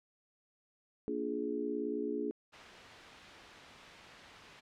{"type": "chord", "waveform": "sine", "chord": "Bb dominant seventh", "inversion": "none", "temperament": "just", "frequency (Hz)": [233.1, 291.4, 349.6, 419.5], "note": ["Bb3", "D4", "F4", "Ab4"], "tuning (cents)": [0, -13, 2, 17], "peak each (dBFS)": [-41, -38, -42, -37], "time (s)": [1.08, 2.31], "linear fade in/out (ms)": 0}
{"type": "noise", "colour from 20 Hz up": "white", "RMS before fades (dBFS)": -49, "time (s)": [2.52, 4.61], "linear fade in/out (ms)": 20}
{"effects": ["low-pass 3000 Hz 12 dB/octave"]}